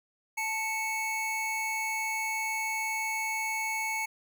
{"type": "tone pair together", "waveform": "square", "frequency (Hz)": [879.8, 2217], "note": ["A5", "C#7"], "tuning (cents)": [0, 0], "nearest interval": "octave + major third", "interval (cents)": 1600, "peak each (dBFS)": [-35, -32], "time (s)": [0.37, 4.06], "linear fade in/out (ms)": 10, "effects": []}